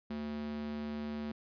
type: tone with high-pass filter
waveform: square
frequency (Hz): 74.2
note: D2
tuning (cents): +18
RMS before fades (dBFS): -39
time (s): 0.1-1.32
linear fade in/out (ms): 5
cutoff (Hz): 190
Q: 3.3
effects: resampled to 11025 Hz